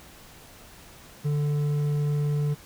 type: tone with hard clipping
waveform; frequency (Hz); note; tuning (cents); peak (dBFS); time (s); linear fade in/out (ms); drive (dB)
triangle; 146.8; D3; 0; -24; 1.24-2.55; 20; 9
effects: pink hiss -49 dBFS RMS until 2.65 s